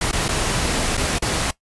pink noise with dropouts, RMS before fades -21 dBFS, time 0.01-1.51 s, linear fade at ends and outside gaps 5 ms, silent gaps 0.114-0.128 / 0.283-0.288 / 0.97-0.975 / 1.186-1.221 s, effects noise-tail reverb RT60 0.1 s tail -18 dB re dry + resampled to 24000 Hz

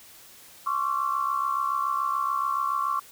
sine tone cluster, 1075 / 1142 / 1354 Hz, C6 / D6 / E6, +47 / -49 / +46 cents, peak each -28 / -26 / -35 dBFS, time 0.66-3 s, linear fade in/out 10 ms, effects white hiss -50 dBFS RMS until 3.11 s

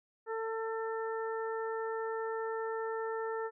harmonic tone, 447.5 Hz, A4, 29 cents sharp, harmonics 1 / 2 / 3 / 4, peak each -35 / -41 / -43 / -46 dBFS, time 0.26-3.51 s, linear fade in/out 50 ms, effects none

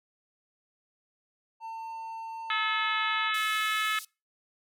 triangle tone, 901 Hz, A5, 41 cents sharp, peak -34 dBFS, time 1.6-3.32 s, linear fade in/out 50 ms
harmonic tone, 431.1 Hz, A4, 35 cents flat, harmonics 3 / 4 / 5 / 6 / 7 / 8 / 9, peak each -30 / -32 / -34 / -36 / -37 / -38 / -39 dBFS, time 2.5-3.99 s, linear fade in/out 2 ms
white band-pass noise, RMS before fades -44 dBFS, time 3.34-4.05 s, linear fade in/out 5 ms, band 3600 to 13000 Hz, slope 24 dB/octave
effects noise-tail reverb RT60 0.3 s tail -25 dB re dry

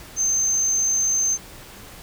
sine tone, 6272 Hz, G8, in tune, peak -16 dBFS, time 0.16-1.38 s, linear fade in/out 50 ms, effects tanh soft clip ceiling -16 dBFS + pink hiss -42 dBFS RMS until 2.02 s

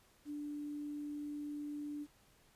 sine tone with quantisation, 293.7 Hz, D4, in tune, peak -40 dBFS, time 0.25-2.07 s, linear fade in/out 50 ms, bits 11, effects pink hiss -68 dBFS RMS until 2.55 s + resampled to 32000 Hz

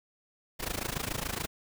pink noise with amplitude modulation, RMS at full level -31 dBFS, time 0.59-1.47 s, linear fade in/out 20 ms, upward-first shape sine, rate 27.1 Hz, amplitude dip 90%, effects none

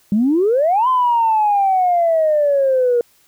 sine exponential two-way sweep, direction up then down, 196 to 1039 to 472.8 Hz, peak -11 dBFS, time 0.12-3.01 s, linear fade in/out 2 ms, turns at 0.88 s, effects tanh soft clip ceiling -7 dBFS + white hiss -55 dBFS RMS until 3.27 s

